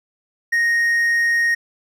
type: tone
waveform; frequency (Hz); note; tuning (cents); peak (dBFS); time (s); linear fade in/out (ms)
triangle; 1864.7; A#6; 0; -13; 0.52-1.55; 10
effects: none

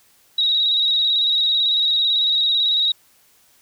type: tone with vibrato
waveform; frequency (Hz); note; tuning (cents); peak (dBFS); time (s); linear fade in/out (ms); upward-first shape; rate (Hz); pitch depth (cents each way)
sine; 3822; A#7; +43; -15; 0.38-2.92; 5; square; 18; 34
effects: white hiss -56 dBFS RMS until 3.61 s

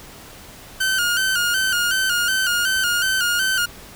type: tone with vibrato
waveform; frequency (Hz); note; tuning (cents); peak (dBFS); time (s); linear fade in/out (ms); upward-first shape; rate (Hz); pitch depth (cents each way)
sawtooth; 1480; F#6; 0; -14; 0.8-3.66; 10; square; 2.7; 65
effects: pink hiss -41 dBFS RMS until 3.95 s

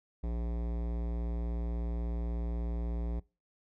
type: tone with hard clipping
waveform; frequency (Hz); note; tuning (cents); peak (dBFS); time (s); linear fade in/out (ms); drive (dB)
sine; 58.2; A#1; -2; -34; 0.23-3.2; 10; 18
effects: noise-tail reverb RT60 0.3 s tail -23 dB re dry

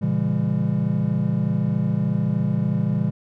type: chord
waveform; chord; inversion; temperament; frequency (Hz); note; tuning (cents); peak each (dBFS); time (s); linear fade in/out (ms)
triangle; A# diminished seventh; none; just; 116.54 / 139.85 / 167.82 / 201.4; A#2 / C#3 / E3 / G3; 0 / +16 / +31 / +47; -24 / -23 / -22 / -22; 0.01-3.11; 20
effects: none

